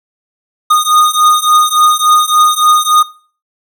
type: beating tone pair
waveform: square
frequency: 1230 / 1233.5 Hz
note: D#6 / D#6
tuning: -20 / -15 cents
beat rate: 3.5 Hz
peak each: -11 dBFS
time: 0.7-3.03 s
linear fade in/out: 10 ms
effects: noise-tail reverb RT60 0.4 s tail -17 dB re dry